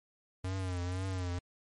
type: tone with vibrato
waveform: square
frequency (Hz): 91.7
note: F#2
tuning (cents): -15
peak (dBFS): -34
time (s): 0.44-1.39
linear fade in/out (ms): 5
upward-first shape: triangle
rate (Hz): 2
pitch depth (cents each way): 84
effects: MP3 48 kbps